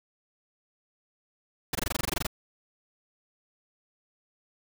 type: noise bursts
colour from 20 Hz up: pink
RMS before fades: -28 dBFS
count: 13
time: 1.73-2.268 s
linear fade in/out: 5 ms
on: 22 ms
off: 21 ms
effects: none